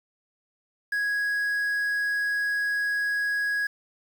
triangle tone with quantisation, 1661.2 Hz, G#6, in tune, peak -22 dBFS, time 0.92-3.67 s, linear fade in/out 5 ms, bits 8, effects none

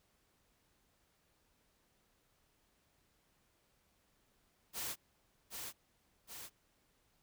white noise with echo, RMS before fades -41 dBFS, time 4.73-4.96 s, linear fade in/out 50 ms, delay 770 ms, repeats 2, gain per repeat -4 dB, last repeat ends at 6.5 s, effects pink hiss -75 dBFS RMS until 7.22 s

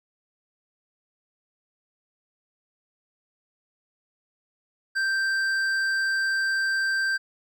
sine tone with hard clipping, 1568 Hz, G6, in tune, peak -24 dBFS, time 4.95-7.18 s, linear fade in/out 20 ms, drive 8 dB, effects none

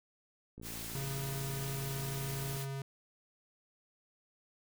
click train, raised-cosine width 3 ms, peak -36 dBFS, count 113, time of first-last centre 0.58-2.566 s, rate 56.4 Hz
white noise, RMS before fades -44 dBFS, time 0.62-2.67 s, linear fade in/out 50 ms
square tone, 136.6 Hz, C#3, 25 cents flat, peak -38 dBFS, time 0.95-2.82 s, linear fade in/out 2 ms
effects none

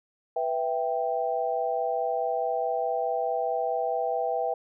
sine chord, E minor, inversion second, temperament equal, 493.9 / 659.3 / 784 Hz, B4 / E5 / G5, 0 / 0 / 0 cents, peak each -30 / -29 / -29 dBFS, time 0.36-4.54 s, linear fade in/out 5 ms, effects none

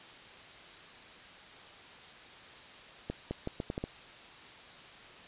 accelerating click train, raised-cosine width 2 ms, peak -21 dBFS, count 7, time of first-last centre 3.1-3.84 s, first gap 210 ms, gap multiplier 0.78, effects white hiss -51 dBFS RMS until 5.27 s + resampled to 8000 Hz

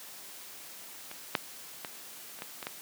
clicks, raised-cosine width 0.3 ms, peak -26 / -9 / -20 / -30 / -21 / -22 / -18 dBFS, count 7, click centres 1.114 / 1.352 / 1.848 / 2.389 / 2.421 / 2.628 / 2.669 s, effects white hiss -47 dBFS RMS until 2.81 s + high-pass 150 Hz 12 dB/octave

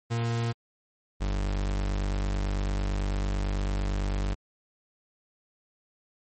40% pulse tone pair in turn, 116.54 / 49 Hz, A#2 / G1, 0 / 0 cents, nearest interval octave + minor third, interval 1500 cents, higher first, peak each -25 dBFS, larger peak neither, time 0.1-0.53 / 1.2-4.35 s, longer second, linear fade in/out 20 ms, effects MP3 32 kbps

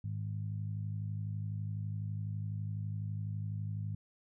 harmonic tone, 52 Hz, G#1, 3 cents sharp, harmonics 2 / 3 / 4, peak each -36 / -42 / -51 dBFS, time 0.04-3.95 s, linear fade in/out 5 ms, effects none

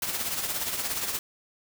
white noise with tremolo, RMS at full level -28 dBFS, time 0.02-1.19 s, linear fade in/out 2 ms, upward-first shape triangle, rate 17 Hz, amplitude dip 60%, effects none

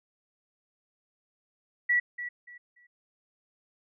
sine tone with echo, 1943 Hz, B6, 29 cents flat, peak -21 dBFS, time 1.89-2 s, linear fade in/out 10 ms, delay 290 ms, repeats 3, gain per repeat -12 dB, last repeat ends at 2.87 s, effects none

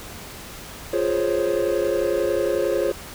triangle chord, Db major seventh, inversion first, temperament equal, 349.2 / 415.3 / 523.3 / 554.4 Hz, F4 / Ab4 / C5 / Db5, 0 / 0 / 0 / 0 cents, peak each -23 dBFS, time 0.93-2.92 s, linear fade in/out 5 ms, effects pink hiss -38 dBFS RMS until 3.14 s

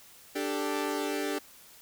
sawtooth chord, D suspended fourth, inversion none, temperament equal, 293.7 / 392 / 440 Hz, D4 / G4 / A4, 0 / 0 / 0 cents, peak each -29 / -30 / -32 dBFS, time 0.35-1.39 s, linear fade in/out 10 ms, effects white hiss -54 dBFS RMS until 1.81 s

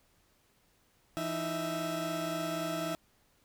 30% pulse tone cluster, 167.8 / 312 / 661 Hz, E3 / D#4 / E5, +31 / +5 / +5 cents, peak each -37 / -35 / -33 dBFS, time 1.17-2.95 s, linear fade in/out 0 ms, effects pink hiss -69 dBFS RMS until 3.44 s

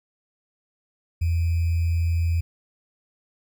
sine tone with sample-and-hold, 83.9 Hz, E2, 31 cents sharp, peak -19 dBFS, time 1.21-2.41 s, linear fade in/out 10 ms, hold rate 2450 Hz, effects none

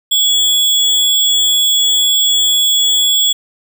sine tone with sample-and-hold, 3374 Hz, G#7, 27 cents sharp, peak -9 dBFS, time 0.11-3.33 s, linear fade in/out 10 ms, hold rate 11025 Hz, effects none

